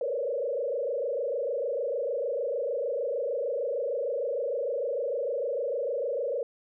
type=tone with frequency modulation; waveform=sine; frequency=520 Hz; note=C5; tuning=11 cents flat; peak=-27 dBFS; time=0.01-6.43 s; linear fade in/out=2 ms; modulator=26.6 Hz; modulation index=2.4; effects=none